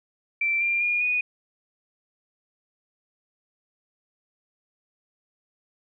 sine tone with pitch steps, 2342 / 2384 / 2427 / 2471 Hz, D7 / D7 / D#7 / D#7, -5 / +25 / -44 / -13 cents, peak -21 dBFS, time 0.41-1.21 s, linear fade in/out 5 ms, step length 200 ms, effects none

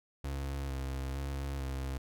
35% pulse tone with vibrato, 67.8 Hz, C#2, 38 cents flat, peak -33 dBFS, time 0.24-1.98 s, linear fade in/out 5 ms, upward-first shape square, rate 1.1 Hz, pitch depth 28 cents each way, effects none

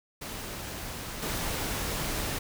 pink noise with level steps, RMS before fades -38 / -32 dBFS, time 0.21-2.39 s, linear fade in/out 10 ms, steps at 1.22 s, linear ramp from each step 10 ms, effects none

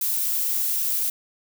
violet noise, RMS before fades -24 dBFS, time 0.01-1.1 s, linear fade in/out 5 ms, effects none

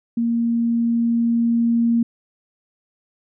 sine tone with level ramp, 233.1 Hz, A#3, in tune, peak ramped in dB -17 to -14 dBFS, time 0.17-2.03 s, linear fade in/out 5 ms, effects none

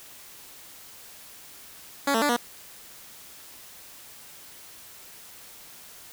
10% pulse tone with pitch steps, 280.5 / 225.1 / 291.9 / 239.7 Hz, C#4 / A3 / D4 / A#3, +21 / +40 / -10 / +48 cents, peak -13 dBFS, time 2.07-2.366 s, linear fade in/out 5 ms, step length 74 ms, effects white hiss -47 dBFS RMS until 6.12 s

